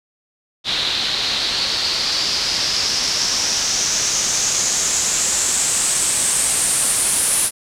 white noise with low-pass filter sweep, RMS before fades -19 dBFS, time 0.64-7.51 s, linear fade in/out 50 ms, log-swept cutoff 3800 to 10000 Hz, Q 4.5, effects none

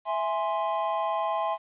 triangle chord, E augmented, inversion none, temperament equal, 659.3 / 830.6 / 1046.5 Hz, E5 / G#5 / B#5, 0 / 0 / 0 cents, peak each -28 dBFS, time 0.05-1.58 s, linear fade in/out 50 ms, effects resampled to 8000 Hz + 10-bit

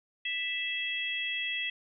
harmonic tone, 659.3 Hz, E5, in tune, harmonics 3 / 4 / 5, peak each -36 / -34 / -35 dBFS, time 0.25-1.7 s, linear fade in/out 5 ms, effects none

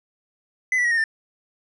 triangle tone with pitch steps, 2021 / 1960.1 / 1901 / 1843.7 / 1788.1 Hz, B6 / B6 / A#6 / A#6 / A6, +39 / -14 / +33 / -20 / +27 cents, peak -16 dBFS, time 0.72-1.04 s, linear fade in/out 2 ms, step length 64 ms, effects resampled to 24000 Hz

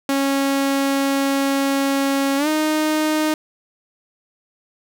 sawtooth tone with pitch glide, 275.1 to 308.8 Hz, C#4 to D#4, -13 to -13 cents, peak -13 dBFS, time 0.09-3.34 s, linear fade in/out 2 ms, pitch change +200 cents, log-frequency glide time 2.37-2.48 s, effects none

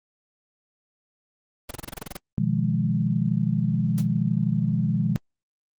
pink noise bursts, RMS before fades -33 dBFS, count 11, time 1.69-2.17 s, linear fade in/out 5 ms, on 20 ms, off 26 ms
sine chord, F half-diminished seventh, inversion second, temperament equal, 123.47 / 155.56 / 174.61 / 207.7 Hz, Cb3 / Eb3 / F3 / Ab3, 0 / 0 / 0 / 0 cents, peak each -26 dBFS, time 2.38-5.16 s, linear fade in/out 0 ms
white noise with exponential decay, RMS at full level -33 dBFS, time 3.98-4.07 s, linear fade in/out 1 ms, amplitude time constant 18 ms
effects Opus 24 kbps

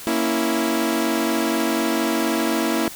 sawtooth chord, A# diminished, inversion none, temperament equal, 233.1 / 277.2 / 329.6 Hz, A#3 / C#4 / E4, 0 / 0 / 0 cents, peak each -20 / -22 / -18 dBFS, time 0.07-2.88 s, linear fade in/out 0 ms, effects white hiss -37 dBFS RMS until 2.95 s

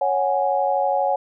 sine chord, C# suspended fourth, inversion none, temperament just, 554.4 / 739.2 / 831.5 Hz, C#5 / F#5 / G#5, 0 / -2 / +2 cents, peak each -22 dBFS, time 0.01-1.16 s, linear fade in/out 5 ms, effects none

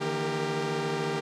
sawtooth tone cluster, 151.2 / 165.1 / 229.6 / 396 / 465.3 Hz, D#3 / E3 / A#3 / G4 / A#4, -49 / +3 / -26 / +18 / -3 cents, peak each -30 / -35 / -34 / -27 / -31 dBFS, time 0-1.21 s, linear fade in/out 20 ms, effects low-pass 6000 Hz 12 dB/octave

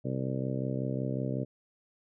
harmonic tone, 65.41 Hz, C2, in tune, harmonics 2 / 3 / 4 / 5 / 6 / 7 / 8 / 9, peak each -33 / -37 / -37 / -41 / -43 / -41 / -44 / -41 dBFS, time 0.04-1.45 s, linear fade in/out 20 ms, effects none

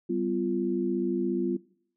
sine tone cluster, 193.8 / 250.8 / 345.2 Hz, G3 / B3 / F4, -20 / +27 / -20 cents, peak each -32 / -31 / -28 dBFS, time 0.09-1.57 s, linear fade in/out 10 ms, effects noise-tail reverb RT60 0.6 s tail -20 dB re dry

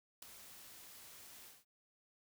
white noise with ADSR envelope, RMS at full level -45 dBFS, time 0.22-1.65 s, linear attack 5 ms, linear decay 4 ms, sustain -11 dB, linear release 190 ms, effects none

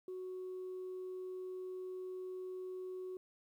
sine tone, 370 Hz, F#4, in tune, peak -40 dBFS, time 0.08-3.17 s, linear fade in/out 2 ms, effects tanh soft clip ceiling -39 dBFS + 12-bit

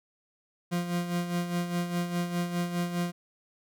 40% pulse tone with tremolo, 174.61 Hz, F3, in tune, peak -25 dBFS, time 0.71-3.12 s, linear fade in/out 20 ms, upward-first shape sine, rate 4.9 Hz, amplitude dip 60%, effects none

